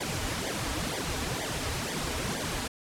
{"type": "noise with flanger", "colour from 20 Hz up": "pink", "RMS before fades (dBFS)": -32, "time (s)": [0, 2.68], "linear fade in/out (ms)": 10, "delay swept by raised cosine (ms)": [0.72, 5.82], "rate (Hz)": 2.1, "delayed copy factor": -0.85, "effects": ["low-pass 10000 Hz 12 dB/octave"]}